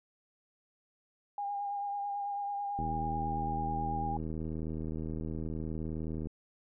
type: tone with vibrato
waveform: sine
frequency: 809 Hz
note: G#5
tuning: 46 cents flat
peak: -33 dBFS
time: 1.38-4.17 s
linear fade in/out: 2 ms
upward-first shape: triangle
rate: 9.1 Hz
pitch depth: 26 cents each way
type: click train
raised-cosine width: 3 ms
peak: -26 dBFS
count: 277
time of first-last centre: 2.79-6.27 s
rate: 79.3 Hz
effects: none